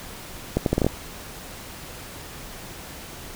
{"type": "accelerating click train", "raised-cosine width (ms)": 2, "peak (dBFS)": -6, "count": 7, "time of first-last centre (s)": [0.57, 0.866], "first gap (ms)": 92, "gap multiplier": 0.74, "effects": ["pink hiss -39 dBFS RMS until 3.35 s"]}